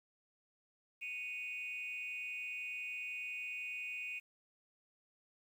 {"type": "tone with amplitude modulation", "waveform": "sine", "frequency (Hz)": 2492, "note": "D#7", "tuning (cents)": 2, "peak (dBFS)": -35, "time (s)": [1.01, 4.2], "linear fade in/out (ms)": 20, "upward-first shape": "sine", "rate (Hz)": 270, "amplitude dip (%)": 90, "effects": ["tanh soft clip ceiling -33 dBFS", "11-bit"]}